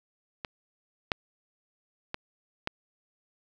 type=clicks; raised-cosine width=0.3 ms; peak=-18 / -9 / -16 / -13 dBFS; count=4; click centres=0.448 / 1.118 / 2.144 / 2.674 s; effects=none